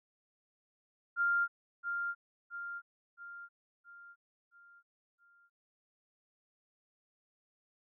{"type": "tone with echo", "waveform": "sine", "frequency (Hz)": 1396.9, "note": "F6", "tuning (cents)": 0, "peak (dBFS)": -27, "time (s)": [1.16, 1.48], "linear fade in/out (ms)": 50, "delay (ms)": 670, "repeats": 6, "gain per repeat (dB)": -6, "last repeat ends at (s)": 5.5, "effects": []}